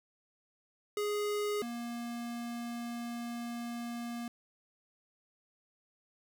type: tone pair in turn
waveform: square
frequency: 415.3 / 236.7 Hz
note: G#4 / A#3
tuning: 0 / +27 cents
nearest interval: minor seventh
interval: 973 cents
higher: first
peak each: -32 / -38 dBFS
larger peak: first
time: 0.97-1.62 / 1.62-4.28 s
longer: second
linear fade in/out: 2 ms
effects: none